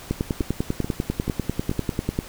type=two click trains; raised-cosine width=3 ms; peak=-13 / -9 dBFS; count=4 / 22; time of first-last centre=0.41-1.714 / 0.11-2.189 s; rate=2.3 / 10.1 Hz; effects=pink hiss -41 dBFS RMS until 2.28 s

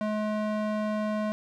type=tone with band-pass filter; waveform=square; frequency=213 Hz; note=G#3; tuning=44 cents sharp; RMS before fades=-29 dBFS; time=0.01-1.32 s; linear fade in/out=0 ms; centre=620 Hz; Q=0.75; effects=none

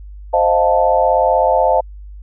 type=chord; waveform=sine; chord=F dominant seventh; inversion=second; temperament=equal; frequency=523.3 / 622.3 / 698.5 / 880 Hz; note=C5 / Eb5 / F5 / A5; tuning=0 / 0 / 0 / 0 cents; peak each=-16 dBFS; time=0.33-1.81 s; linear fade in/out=10 ms; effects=added 50 Hz sine -31 dBFS peak until 2.22 s

